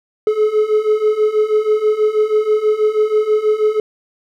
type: beating tone pair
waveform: triangle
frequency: 424.3 / 430.5 Hz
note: G#4 / A4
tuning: +37 / -38 cents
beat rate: 6.2 Hz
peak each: -15 / -12 dBFS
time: 0.27-3.8 s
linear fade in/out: 2 ms
effects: none